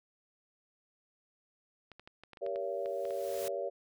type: clicks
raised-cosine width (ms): 0.3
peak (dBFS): -34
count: 11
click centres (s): 1.917 / 1.996 / 2.075 / 2.236 / 2.333 / 2.372 / 2.464 / 2.559 / 2.859 / 3.053 / 3.107
type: chord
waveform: sine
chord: G diminished seventh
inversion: none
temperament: just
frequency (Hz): 392 / 470.4 / 564.5 / 677.4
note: G4 / Bb4 / Db5 / Fb5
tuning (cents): 0 / +16 / +31 / +47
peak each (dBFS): -40 / -40 / -36 / -41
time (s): 2.41-3.7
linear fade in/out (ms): 20
type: noise with exponential growth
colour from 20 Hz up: white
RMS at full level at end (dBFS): -42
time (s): 2.6-3.48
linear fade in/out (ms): 0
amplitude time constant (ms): 190
effects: none